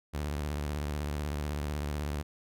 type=tone with vibrato; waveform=sawtooth; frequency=73.6 Hz; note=D2; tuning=4 cents sharp; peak=-28 dBFS; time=0.13-2.23 s; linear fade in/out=20 ms; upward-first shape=square; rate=16 Hz; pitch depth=83 cents each way; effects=none